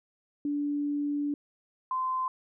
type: tone pair in turn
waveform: sine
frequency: 290 / 1033.4 Hz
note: D4 / C6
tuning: -22 / -22 cents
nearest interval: octave + minor seventh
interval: 2200 cents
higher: second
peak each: -27 dBFS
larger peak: neither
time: 0.45-1.34 / 1.91-2.28 s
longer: first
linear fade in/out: 2 ms
effects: none